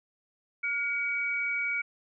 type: tone pair together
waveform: sine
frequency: 1425 / 2266 Hz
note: F6 / C#7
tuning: +34 / +37 cents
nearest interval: minor sixth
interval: 803 cents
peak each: -35 / -28 dBFS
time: 0.63-1.82 s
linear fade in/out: 10 ms
effects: none